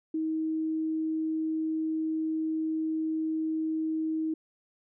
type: tone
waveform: sine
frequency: 317 Hz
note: D#4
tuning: 32 cents sharp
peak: -27 dBFS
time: 0.14-4.34 s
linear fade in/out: 5 ms
effects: none